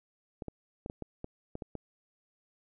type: clicks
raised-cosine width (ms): 2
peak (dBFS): -25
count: 9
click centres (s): 0.422 / 0.483 / 0.861 / 0.899 / 1.023 / 1.244 / 1.554 / 1.622 / 1.753
effects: none